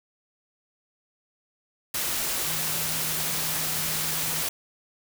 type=tone in noise; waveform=sine; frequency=158.3 Hz; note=D#3; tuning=30 cents sharp; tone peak=-39 dBFS; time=2.45-4.42 s; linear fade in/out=5 ms; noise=white; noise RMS=-28 dBFS; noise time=1.94-4.49 s; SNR=-14 dB; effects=none